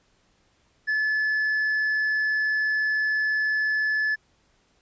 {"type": "tone with tanh clipping", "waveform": "sine", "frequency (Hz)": 1727, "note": "A6", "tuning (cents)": -33, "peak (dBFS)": -22, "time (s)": [0.87, 4.16], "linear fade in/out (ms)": 20, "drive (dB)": 2, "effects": ["pink hiss -65 dBFS RMS until 4.81 s", "resampled to 16000 Hz"]}